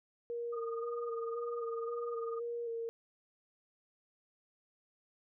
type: tone with vibrato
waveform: sine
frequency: 466.2 Hz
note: A#4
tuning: in tune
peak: -36 dBFS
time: 0.3-2.89 s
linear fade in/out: 0 ms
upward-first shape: square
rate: 1.9 Hz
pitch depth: 22 cents each way
type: tone with tremolo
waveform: sine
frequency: 1226 Hz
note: D#6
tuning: 26 cents flat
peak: -39 dBFS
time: 0.52-2.4 s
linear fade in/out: 20 ms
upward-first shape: triangle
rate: 20 Hz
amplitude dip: 95%
effects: none